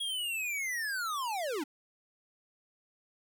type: linear sweep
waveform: square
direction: down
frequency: 3322 to 263.4 Hz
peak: -33 dBFS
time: 0-1.64 s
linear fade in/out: 10 ms
effects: none